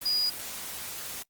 sine tone in noise, 4900 Hz, D#8, 27 cents flat, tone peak -24 dBFS, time 0.05-0.3 s, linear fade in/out 10 ms, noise white, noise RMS -38 dBFS, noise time 0.01-1.23 s, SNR +11 dB, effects noise-tail reverb RT60 0.1 s tail -22 dB re dry + Opus 24 kbps

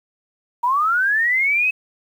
sine linear sweep, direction up, 932.3 to 2586 Hz, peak -15 dBFS, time 0.63-1.71 s, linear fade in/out 10 ms, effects 8-bit

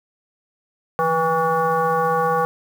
sine tone with frequency modulation, 810 Hz, G#5, 43 cents flat, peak -16 dBFS, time 0.99-2.45 s, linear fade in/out 0 ms, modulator 321 Hz, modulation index 1.5, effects 7-bit

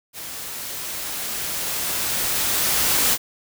white noise with level ramp, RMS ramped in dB -34 to -18 dBFS, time 0.13-3.18 s, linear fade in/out 50 ms, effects none

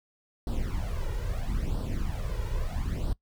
brown noise with flanger, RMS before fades -30 dBFS, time 0.47-3.13 s, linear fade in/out 2 ms, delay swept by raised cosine 0.22 to 2.12 ms, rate 0.76 Hz, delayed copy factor +0.75, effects noise-tail reverb RT60 0.1 s tail -21 dB re dry

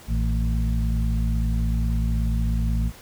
harmonic tone with a mistuned harmonic, 56.3 Hz, A1, 40 cents sharp, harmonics 1 / 2 / 3 / 4, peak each -21 / -28 / -30 / -31 dBFS, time 0.07-2.92 s, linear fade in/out 50 ms, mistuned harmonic 3, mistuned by -63 cents, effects pink hiss -46 dBFS RMS until 3.01 s

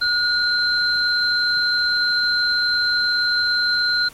sine tone pair together, 1443 / 4117 Hz, F#6 / C8, -44 / -29 cents, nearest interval octave + tritone, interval 1815 cents, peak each -19 dBFS, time 0.01-4.09 s, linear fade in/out 10 ms, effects pink hiss -44 dBFS RMS until 4.13 s + MP3 64 kbps

